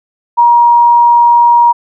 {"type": "tone", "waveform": "sine", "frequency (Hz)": 949, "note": "A#5", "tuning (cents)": 31, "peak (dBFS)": -3, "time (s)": [0.37, 1.73], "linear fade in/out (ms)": 20, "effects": []}